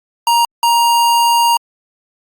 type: tone bursts at uneven times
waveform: square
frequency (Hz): 939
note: A#5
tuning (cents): +12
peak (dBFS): -10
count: 2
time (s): 0.27-0.45 / 0.63-1.57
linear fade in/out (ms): 2
effects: Opus 48 kbps